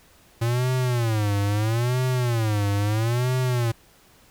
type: tone with vibrato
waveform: square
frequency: 113.8 Hz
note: A#2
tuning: 41 cents flat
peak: -21 dBFS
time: 0.41-3.72 s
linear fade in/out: 10 ms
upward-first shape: sine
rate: 0.76 Hz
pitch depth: 210 cents each way
effects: pink hiss -55 dBFS RMS until 4.3 s